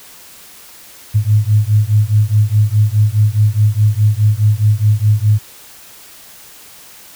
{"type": "beating tone pair", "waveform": "sine", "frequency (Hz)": [103.7, 108.5], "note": ["G#2", "A2"], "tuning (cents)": [-2, -24], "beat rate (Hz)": 4.8, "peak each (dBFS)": -12, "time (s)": [1.14, 5.39], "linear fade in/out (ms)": 20, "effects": ["white hiss -39 dBFS RMS until 7.15 s"]}